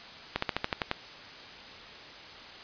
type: slowing click train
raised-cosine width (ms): 0.3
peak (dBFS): -11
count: 8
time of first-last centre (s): 0.36-0.914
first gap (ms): 64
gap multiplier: 1.07
effects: white hiss -46 dBFS RMS until 2.63 s + resampled to 11025 Hz